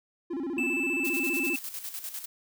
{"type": "tone with vibrato", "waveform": "triangle", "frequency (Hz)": 305.4, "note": "D#4", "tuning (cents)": -32, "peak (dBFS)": -28, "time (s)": [0.3, 1.56], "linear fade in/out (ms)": 10, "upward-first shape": "square", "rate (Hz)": 15, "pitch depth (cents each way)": 210}
{"type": "tone with exponential decay", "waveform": "triangle", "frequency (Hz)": 246.9, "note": "B3", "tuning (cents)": 0, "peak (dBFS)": -29, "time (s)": [0.58, 1.14], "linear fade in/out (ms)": 2, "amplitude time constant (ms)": 120}
{"type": "tone", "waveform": "triangle", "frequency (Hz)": 2637, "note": "E7", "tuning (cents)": 0, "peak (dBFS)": -26, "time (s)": [0.58, 1.56], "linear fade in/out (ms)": 2}
{"type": "noise with tremolo", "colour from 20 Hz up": "blue", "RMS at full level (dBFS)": -36, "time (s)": [1.04, 2.26], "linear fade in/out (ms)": 10, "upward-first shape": "square", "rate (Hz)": 10, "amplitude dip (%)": 60}
{"effects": []}